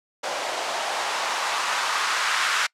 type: noise with band-pass filter sweep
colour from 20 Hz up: blue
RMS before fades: -25 dBFS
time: 0.23-2.67 s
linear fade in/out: 10 ms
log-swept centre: 610 to 1400 Hz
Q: 1.9
effects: noise-tail reverb RT60 0.1 s tail -25 dB re dry + low-pass 7000 Hz 12 dB/octave